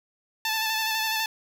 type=tone with vibrato; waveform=10% pulse; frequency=880 Hz; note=A5; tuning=in tune; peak=-16 dBFS; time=0.45-1.26 s; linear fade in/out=2 ms; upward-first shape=square; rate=12 Hz; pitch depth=21 cents each way; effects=none